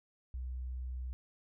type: tone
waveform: sine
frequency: 63 Hz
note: B1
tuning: 35 cents sharp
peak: -37 dBFS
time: 0.34-1.13 s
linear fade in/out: 0 ms
effects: none